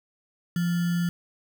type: tone with sample-and-hold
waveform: sine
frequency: 173 Hz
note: F3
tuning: 16 cents flat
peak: -22 dBFS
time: 0.56-1.09 s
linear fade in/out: 2 ms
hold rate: 1575 Hz
effects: none